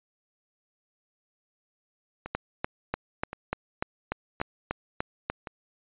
two click trains, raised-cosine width 0.5 ms, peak -21 / -12 dBFS, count 4 / 11, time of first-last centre 2.26-5.472 / 2.35-5.3 s, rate 0.934 / 3.39 Hz, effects resampled to 8000 Hz

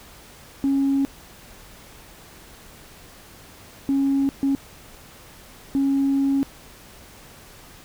sine tone bursts at uneven times, 274.8 Hz, C#4, 15 cents flat, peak -16 dBFS, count 4, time 0.64-1.05 / 3.89-4.29 / 4.43-4.55 / 5.75-6.43 s, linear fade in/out 0 ms, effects tanh soft clip ceiling -14 dBFS + pink hiss -46 dBFS RMS until 7.84 s

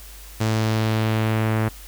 sawtooth tone with low-pass filter sweep, 110 Hz, A2, in tune, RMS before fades -21 dBFS, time 0.4-1.69 s, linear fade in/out 10 ms, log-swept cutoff 7100 to 1900 Hz, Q 1.2, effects added 50 Hz sine -40 dBFS peak until 1.87 s + white hiss -44 dBFS RMS until 1.87 s

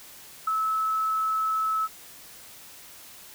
sine tone with ADSR envelope, 1300 Hz, E6, 24 cents flat, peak -21 dBFS, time 0.47-1.88 s, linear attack 6 ms, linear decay 15 ms, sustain -2 dB, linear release 35 ms, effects white hiss -47 dBFS RMS until 3.34 s

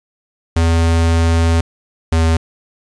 square tone pair in turn, 82.9 / 81.52 Hz, E2 / E2, +10 / -19 cents, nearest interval unison, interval 29 cents, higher first, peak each -11 dBFS, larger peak neither, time 0.56-1.61 / 2.12-2.37 s, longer first, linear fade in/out 5 ms, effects resampled to 22050 Hz + 7-bit

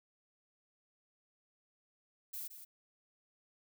violet noise with echo, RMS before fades -43 dBFS, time 2.33-2.48 s, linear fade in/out 10 ms, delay 170 ms, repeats 1, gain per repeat -9 dB, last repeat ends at 2.65 s, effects none

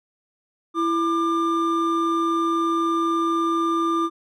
triangle tone pair together, 332.3 / 1196 Hz, E4 / D6, +14 / +31 cents, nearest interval octave + minor seventh, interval 2217 cents, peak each -20 dBFS, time 0.74-4.1 s, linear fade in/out 50 ms, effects none

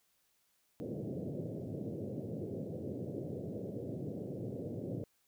pink band-pass noise, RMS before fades -41 dBFS, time 0.8-5.04 s, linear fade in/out 0 ms, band 100 to 570 Hz, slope 48 dB/octave, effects white hiss -75 dBFS RMS until 5.27 s

